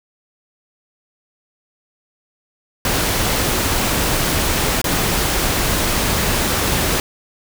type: noise with dropouts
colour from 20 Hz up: pink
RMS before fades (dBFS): -18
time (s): 2.85-7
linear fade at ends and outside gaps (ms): 1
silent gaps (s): 4.816-4.842
effects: none